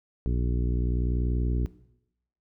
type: harmonic tone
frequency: 60.5 Hz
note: B1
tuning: 35 cents flat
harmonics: 1 / 2 / 3 / 4 / 5 / 6 / 7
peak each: -25 / -31 / -35 / -37 / -39 / -41 / -42 dBFS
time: 0.26-1.66 s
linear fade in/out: 0 ms
effects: noise-tail reverb RT60 0.8 s tail -17 dB re dry